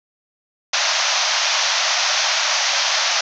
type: band-pass noise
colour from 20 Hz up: white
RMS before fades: -19 dBFS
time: 0.73-3.21 s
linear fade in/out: 5 ms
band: 570 to 6400 Hz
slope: 96 dB/octave
effects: none